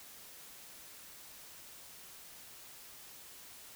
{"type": "silence", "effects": ["white hiss -53 dBFS RMS until 3.75 s"]}